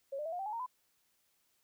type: tone with pitch steps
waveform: sine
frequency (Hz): 549 / 598.7 / 652.9 / 712 / 776.4 / 846.7 / 923.3 / 1006.9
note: C#5 / D5 / E5 / F5 / G5 / G#5 / A#5 / B5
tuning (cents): -17 / +33 / -17 / +33 / -17 / +33 / -17 / +33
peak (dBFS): -36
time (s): 0.12-0.664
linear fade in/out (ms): 10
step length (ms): 68
effects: white hiss -75 dBFS RMS until 1.63 s